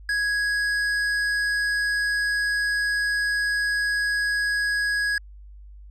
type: tone with hard clipping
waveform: triangle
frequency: 1662 Hz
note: G#6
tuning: 1 cent sharp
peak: -23 dBFS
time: 0.09-5.18 s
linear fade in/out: 2 ms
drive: 14 dB
effects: added 50 Hz sine -41 dBFS peak until 5.9 s + low-pass 10000 Hz 12 dB/octave